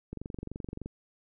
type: click train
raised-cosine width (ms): 3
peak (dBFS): -25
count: 18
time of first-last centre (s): 0.13-0.86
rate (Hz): 23.3
effects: none